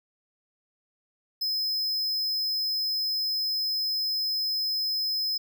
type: tone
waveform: square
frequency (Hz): 5100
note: D#8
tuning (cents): +42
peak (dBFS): -26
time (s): 1.41-5.38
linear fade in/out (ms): 10
effects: 11-bit